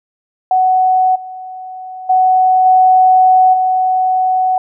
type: tone with level steps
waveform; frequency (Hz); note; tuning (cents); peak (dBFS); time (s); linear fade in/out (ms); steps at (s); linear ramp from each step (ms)
sine; 745; F#5; +12; -8 / -25 / -7 / -5 / -10; 0.51-4.58; 2; 1.15 / 2.09 / 2.65 / 3.53; 10
effects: none